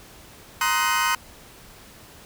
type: chord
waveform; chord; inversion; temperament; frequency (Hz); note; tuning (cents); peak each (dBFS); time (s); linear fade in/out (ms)
30% pulse; C half-diminished seventh; third; just; 941.9 / 1046.5 / 1255.8 / 1507; Bb5 / C6 / Eb6 / Gb6; +18 / 0 / +16 / +31; -23; 0.61-1.15; 2
effects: pink hiss -47 dBFS RMS until 2.25 s